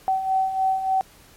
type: beating tone pair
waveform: sine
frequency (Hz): 760 / 763.4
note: F#5 / G5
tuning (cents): +46 / -46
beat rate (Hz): 3.4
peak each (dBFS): -27 / -20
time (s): 0.08-1.01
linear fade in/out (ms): 0
effects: pink hiss -51 dBFS RMS until 1.36 s + MP3 64 kbps